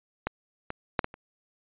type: clicks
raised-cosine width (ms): 0.5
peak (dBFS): -12 / -18 / -7 / -14 / -28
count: 5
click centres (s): 0.27 / 0.704 / 0.992 / 1.044 / 1.141
effects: resampled to 8000 Hz